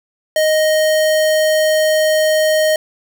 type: tone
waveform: square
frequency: 622.3 Hz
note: D#5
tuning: in tune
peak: -12 dBFS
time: 0.36-2.76 s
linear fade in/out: 2 ms
effects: none